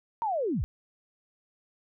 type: linear sweep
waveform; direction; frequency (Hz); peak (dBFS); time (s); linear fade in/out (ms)
sine; down; 950 to 39.71; -26; 0.22-0.64; 0
effects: none